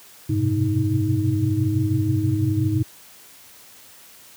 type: tone cluster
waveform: sine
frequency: 91.6 / 103.8 / 124.8 / 130.8 / 314 Hz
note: F#2 / G#2 / B2 / C3 / D#4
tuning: -17 / 0 / +19 / 0 / +16 cents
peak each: -30 / -21 / -26 / -26 / -23 dBFS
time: 0.29-2.83 s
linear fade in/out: 10 ms
effects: white hiss -47 dBFS RMS until 4.36 s + high-pass 60 Hz 12 dB/octave